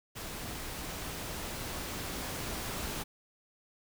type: noise with level ramp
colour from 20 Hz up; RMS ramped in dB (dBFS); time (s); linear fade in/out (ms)
pink; -41 to -37; 0.15-3.04; 20
effects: none